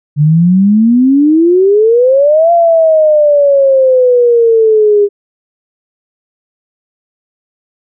sine exponential two-way sweep, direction up then down, 143.6 to 690 to 403.4 Hz, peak -4 dBFS, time 0.16-5.09 s, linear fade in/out 50 ms, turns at 2.52 s, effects none

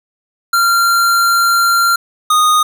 square tone pair in turn, 1381 / 1236.4 Hz, F6 / D#6, -20 / -11 cents, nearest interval major second, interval 191 cents, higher first, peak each -10 / -9 dBFS, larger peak second, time 0.53-1.96 / 2.3-2.63 s, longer first, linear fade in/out 5 ms, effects none

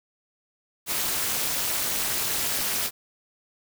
white noise with amplitude modulation, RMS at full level -23 dBFS, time 0.86-2.91 s, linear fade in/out 50 ms, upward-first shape sine, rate 291 Hz, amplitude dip 85%, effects none

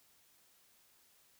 silence, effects white hiss -68 dBFS RMS until 1.39 s

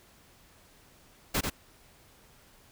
pink noise with echo, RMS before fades -28 dBFS, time 1.34-1.41 s, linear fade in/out 10 ms, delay 91 ms, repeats 1, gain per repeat -4 dB, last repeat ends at 1.501 s, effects pink hiss -59 dBFS RMS until 2.71 s

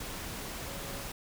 sine tone in noise, 554.4 Hz, C#5, in tune, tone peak -49 dBFS, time 0.67-1.08 s, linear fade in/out 5 ms, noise pink, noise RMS -40 dBFS, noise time 0-1.12 s, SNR -12 dB, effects none

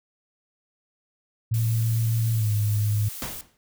sine tone with pitch glide, 113.4 to 105.2 Hz, A#2 to G#2, -47 to +23 cents, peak -20 dBFS, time 1.51-3.09 s, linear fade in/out 10 ms, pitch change -130 cents, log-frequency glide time 2.33-2.51 s
blue noise, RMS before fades -37 dBFS, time 1.54-3.41 s, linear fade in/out 0 ms
pink noise with exponential decay, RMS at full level -29 dBFS, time 3.22-3.57 s, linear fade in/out 1 ms, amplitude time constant 75 ms
effects none

